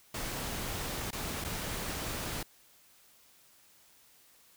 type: noise with dropouts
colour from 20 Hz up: pink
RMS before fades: -37 dBFS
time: 0.14-2.43 s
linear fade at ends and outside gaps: 5 ms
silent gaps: 1.107-1.128 / 1.442-1.446 s
effects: white hiss -62 dBFS RMS until 4.56 s